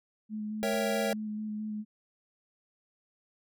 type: tone with vibrato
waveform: sine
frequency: 213.4 Hz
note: G#3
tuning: 47 cents sharp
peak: -33 dBFS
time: 0.29-1.85 s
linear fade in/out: 50 ms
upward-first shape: square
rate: 4.6 Hz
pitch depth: 13 cents each way
type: chord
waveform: square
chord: A# diminished seventh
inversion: none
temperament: equal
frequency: 466.2 / 554.4 / 659.3 / 784 Hz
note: A#4 / C#5 / E5 / G5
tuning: 0 / 0 / 0 / 0 cents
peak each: -35 / -33 / -35 / -38 dBFS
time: 0.63-1.13 s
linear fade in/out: 0 ms
type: noise with exponential decay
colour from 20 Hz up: pink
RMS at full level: -50 dBFS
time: 0.73-0.89 s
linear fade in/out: 5 ms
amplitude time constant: 34 ms
effects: none